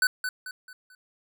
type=tone with echo; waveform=square; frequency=1500 Hz; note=F#6; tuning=23 cents sharp; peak=-20 dBFS; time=0.02-0.07 s; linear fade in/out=2 ms; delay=220 ms; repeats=4; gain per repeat=-8 dB; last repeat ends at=0.95 s; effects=none